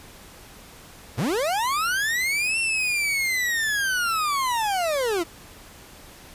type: linear two-way sweep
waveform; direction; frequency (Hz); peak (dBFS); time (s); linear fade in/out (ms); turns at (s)
40% pulse; up then down; 83.1 to 2727 to 317.4; -21; 1.17-5.24; 20; 2.59
effects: pink hiss -46 dBFS RMS until 6.34 s + resampled to 32000 Hz